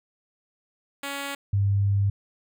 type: tone pair in turn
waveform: 5% pulse / sine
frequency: 279.9 / 99.82 Hz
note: C#4 / G2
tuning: +17 / +32 cents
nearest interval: octave + tritone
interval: 1785 cents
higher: first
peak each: -19 dBFS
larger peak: neither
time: 1.03-1.35 / 1.53-2.1 s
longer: second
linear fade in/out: 5 ms
effects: none